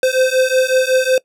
square beating tone pair, 514 / 519.4 Hz, C5 / C5, -31 / -13 cents, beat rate 5.4 Hz, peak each -16 dBFS, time 0.03-1.18 s, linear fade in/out 2 ms, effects noise-tail reverb RT60 0.1 s tail -22 dB re dry + low-pass 12000 Hz 12 dB/octave

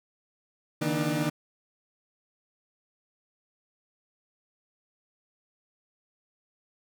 30% pulse tone cluster, 144.4 / 159.3 / 238.2 / 298.7 Hz, D3 / D#3 / A#3 / D4, -29 / +41 / +38 / +29 cents, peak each -31 / -28 / -31 / -27 dBFS, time 0.81-1.3 s, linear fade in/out 10 ms, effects none

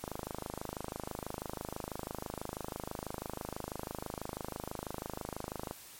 click train, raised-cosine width 1 ms, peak -23 dBFS, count 149, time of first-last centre 0.04-5.71 s, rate 26.1 Hz, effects white hiss -52 dBFS RMS until 5.99 s + MP3 64 kbps

